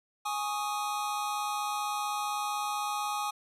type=chord; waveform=square; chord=Ab suspended fourth; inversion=none; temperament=equal; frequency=830.6 / 1108.7 / 1244.5 Hz; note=Ab5 / Db6 / Eb6; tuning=0 / 0 / 0 cents; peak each=-34 / -39 / -36 dBFS; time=0.25-3.31 s; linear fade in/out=10 ms; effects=resampled to 32000 Hz + 11-bit